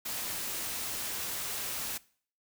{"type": "noise", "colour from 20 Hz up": "white", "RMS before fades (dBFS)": -36, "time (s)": [0.05, 1.98], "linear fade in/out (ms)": 10, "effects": ["noise-tail reverb RT60 0.5 s tail -21 dB re dry"]}